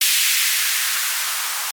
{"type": "noise with band-pass filter sweep", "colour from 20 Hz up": "violet", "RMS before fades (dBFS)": -20, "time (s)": [0.01, 1.71], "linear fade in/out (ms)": 5, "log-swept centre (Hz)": [2600, 990], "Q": 1.7, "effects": ["MP3 96 kbps"]}